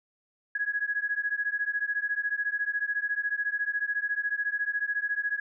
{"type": "beating tone pair", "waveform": "sine", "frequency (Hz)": [1661.2, 1675.2], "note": ["G#6", "G#6"], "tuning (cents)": [0, 15], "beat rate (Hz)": 14, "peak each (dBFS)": -30, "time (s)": [0.55, 5.4], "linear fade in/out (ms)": 5, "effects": []}